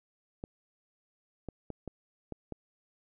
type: clicks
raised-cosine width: 2 ms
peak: -25 dBFS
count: 6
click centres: 0.439 / 1.487 / 1.703 / 1.877 / 2.323 / 2.523 s
effects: none